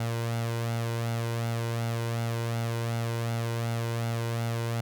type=tone with flanger; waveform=sawtooth; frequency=115.9 Hz; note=A#2; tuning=10 cents flat; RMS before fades=-30 dBFS; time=0-4.81 s; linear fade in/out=5 ms; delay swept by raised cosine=1.4 to 2.05 ms; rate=2.7 Hz; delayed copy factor=+0.5; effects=none